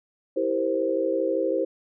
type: chord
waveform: sine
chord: C dominant seventh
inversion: first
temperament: just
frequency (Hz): 327 / 392.4 / 470.9 / 523.3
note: E4 / G4 / Bb4 / C5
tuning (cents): -14 / +2 / +18 / 0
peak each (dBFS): -28 / -28 / -30 / -25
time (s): 0.36-1.65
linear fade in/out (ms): 10
effects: none